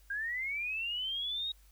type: linear sweep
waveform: sine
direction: up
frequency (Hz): 1588 to 3800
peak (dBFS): -33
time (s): 0.1-1.52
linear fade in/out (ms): 5
effects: added 50 Hz sine -58 dBFS peak until 1.71 s + white hiss -67 dBFS RMS until 1.71 s